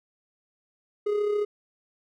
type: tone with amplitude modulation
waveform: triangle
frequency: 415.3 Hz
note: G#4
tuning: in tune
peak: -19 dBFS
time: 1.06-1.45 s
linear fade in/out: 10 ms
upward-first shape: sine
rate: 34 Hz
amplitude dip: 45%
effects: none